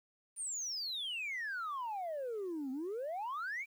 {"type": "exponential two-way sweep", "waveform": "sine", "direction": "down then up", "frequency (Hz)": [9397, 253.2, 2405], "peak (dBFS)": -35, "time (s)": [0.36, 3.66], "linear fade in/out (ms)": 50, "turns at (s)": 2.71, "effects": ["tanh soft clip ceiling -35 dBFS", "11-bit"]}